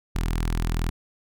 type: tone with notch filter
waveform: sawtooth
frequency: 41.2 Hz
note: E1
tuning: in tune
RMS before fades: -25 dBFS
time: 0.15-0.9 s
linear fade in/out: 10 ms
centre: 540 Hz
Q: 1.3
effects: none